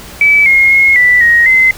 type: tone with pitch steps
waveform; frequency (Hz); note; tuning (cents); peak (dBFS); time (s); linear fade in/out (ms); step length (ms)
sine; 2299 / 2148 / 2161 / 1974 / 1881 / 2058; D7 / C7 / C#7 / B6 / A#6 / C7; -37 / +45 / -45 / -1 / +15 / -29; -4; 0.21-1.71; 2; 250
effects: added 60 Hz sine -37 dBFS peak until 1.77 s + pink hiss -31 dBFS RMS until 1.77 s